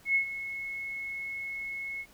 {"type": "tone with ADSR envelope", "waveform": "sine", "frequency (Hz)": 2183, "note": "C#7", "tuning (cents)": -27, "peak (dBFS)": -21, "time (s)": [0.05, 2.06], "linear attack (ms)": 100, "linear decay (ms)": 100, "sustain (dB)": -13, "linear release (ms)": 56, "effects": ["pink hiss -58 dBFS RMS until 2.13 s"]}